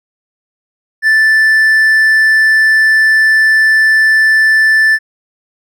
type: tone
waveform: triangle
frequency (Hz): 1760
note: A6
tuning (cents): 0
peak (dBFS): -4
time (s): 1.02-4.99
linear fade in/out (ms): 50
effects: none